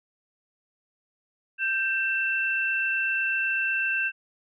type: tone pair together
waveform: sine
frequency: 1568 / 2683 Hz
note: G6 / E7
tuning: 0 / +30 cents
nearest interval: major sixth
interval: 930 cents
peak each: -26 dBFS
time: 1.58-4.12 s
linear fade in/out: 50 ms
effects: none